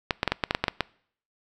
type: clicks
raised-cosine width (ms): 0.3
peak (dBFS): -6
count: 10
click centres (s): 0.108 / 0.231 / 0.277 / 0.32 / 0.438 / 0.509 / 0.549 / 0.64 / 0.682 / 0.807
effects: noise-tail reverb RT60 0.6 s tail -24 dB re dry